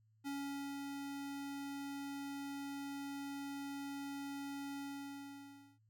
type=tone with ADSR envelope; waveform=square; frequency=279.9 Hz; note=C#4; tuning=17 cents sharp; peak=-40 dBFS; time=0.24-5.79 s; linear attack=32 ms; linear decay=490 ms; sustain=-3 dB; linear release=1000 ms; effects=noise-tail reverb RT60 0.1 s tail -26 dB re dry + added 109 Hz sine -69 dBFS peak until 5.89 s